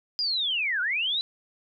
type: linear two-way sweep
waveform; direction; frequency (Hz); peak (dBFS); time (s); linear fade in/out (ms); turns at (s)
sine; down then up; 4978 to 1400 to 4032; -24; 0.19-1.21; 0; 0.81
effects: none

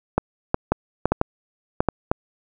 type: clicks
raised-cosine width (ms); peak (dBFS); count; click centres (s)
1; -3; 9; 0.18 / 0.544 / 0.72 / 1.056 / 1.12 / 1.214 / 1.805 / 1.887 / 2.115
effects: none

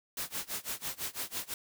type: noise with tremolo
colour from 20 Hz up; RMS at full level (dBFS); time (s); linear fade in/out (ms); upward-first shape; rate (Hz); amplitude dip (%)
white; -35; 0.17-1.54; 2; sine; 6; 95
effects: none

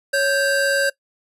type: tone pair together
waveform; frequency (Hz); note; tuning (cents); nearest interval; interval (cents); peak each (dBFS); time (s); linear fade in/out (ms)
square; 554.9 / 1568; C#5 / G6; +2 / 0; octave + tritone; 1798; -20; 0.13-0.9; 10
effects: noise-tail reverb RT60 0.1 s tail -20 dB re dry + resampled to 32000 Hz

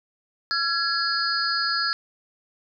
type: tone cluster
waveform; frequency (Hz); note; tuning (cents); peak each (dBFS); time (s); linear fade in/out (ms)
sine; 1358 / 1672 / 4376 / 4914; F6 / G#6 / C#8 / D#8; -49 / +11 / -23 / -22; -27 / -27 / -27 / -28; 0.51-1.93; 0
effects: none

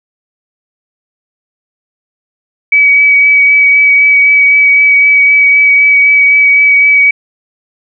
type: tone with vibrato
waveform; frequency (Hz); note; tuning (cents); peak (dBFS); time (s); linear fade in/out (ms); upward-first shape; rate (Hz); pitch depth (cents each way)
sine; 2275; C#7; +44; -3; 2.72-7.11; 5; sine; 3.9; 13
effects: none

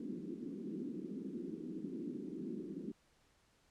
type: band-pass noise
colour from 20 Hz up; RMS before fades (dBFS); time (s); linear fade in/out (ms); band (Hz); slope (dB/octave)
white; -44; 0-2.92; 5; 180 to 360; 48
effects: pink hiss -72 dBFS RMS until 3.7 s + low-pass 9000 Hz 12 dB/octave

